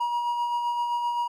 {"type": "tone with tremolo", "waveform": "triangle", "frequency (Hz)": 956, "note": "A#5", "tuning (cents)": 43, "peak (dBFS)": -21, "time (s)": [0, 1.28], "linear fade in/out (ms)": 10, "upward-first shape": "sine", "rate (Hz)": 7.7, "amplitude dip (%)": 35, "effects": []}